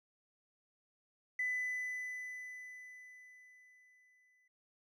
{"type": "tone with exponential decay", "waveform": "triangle", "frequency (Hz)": 2000, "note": "B6", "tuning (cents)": 21, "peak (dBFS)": -29, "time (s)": [1.39, 4.48], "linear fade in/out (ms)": 5, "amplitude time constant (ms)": 670, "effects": ["tanh soft clip ceiling -30 dBFS"]}